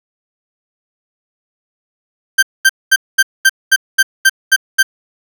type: tone bursts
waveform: 40% pulse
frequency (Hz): 1568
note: G6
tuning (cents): 0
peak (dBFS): -4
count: 10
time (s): 2.38-4.83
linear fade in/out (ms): 10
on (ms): 47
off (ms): 220
effects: none